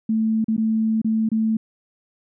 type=tone with dropouts; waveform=sine; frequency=220.9 Hz; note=A3; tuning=7 cents sharp; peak=-17 dBFS; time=0.09-1.57 s; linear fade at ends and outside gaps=5 ms; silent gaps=0.444-0.482 / 0.566-0.578 / 1.017-1.045 / 1.29-1.316 s; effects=none